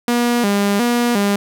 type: tone with vibrato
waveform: sawtooth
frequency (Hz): 220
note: A3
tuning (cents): 0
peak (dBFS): -10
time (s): 0.08-1.36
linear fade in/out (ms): 2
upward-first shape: square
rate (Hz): 1.4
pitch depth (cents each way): 150
effects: none